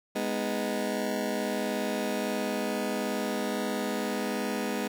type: chord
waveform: 20% pulse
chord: G# minor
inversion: none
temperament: just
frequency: 207.7 / 249.2 / 311.5 Hz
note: G#3 / B3 / D#4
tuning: 0 / +16 / +2 cents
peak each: -27 / -28 / -31 dBFS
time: 0.15-4.88 s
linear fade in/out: 10 ms
effects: none